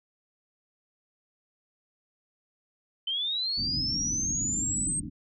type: linear sweep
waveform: sine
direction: up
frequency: 3053 to 8440 Hz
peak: -27 dBFS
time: 3.07-5 s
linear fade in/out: 5 ms
type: low-pass noise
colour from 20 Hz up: white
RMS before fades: -36 dBFS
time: 3.57-5.1 s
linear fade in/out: 20 ms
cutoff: 310 Hz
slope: 96 dB/octave
effects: none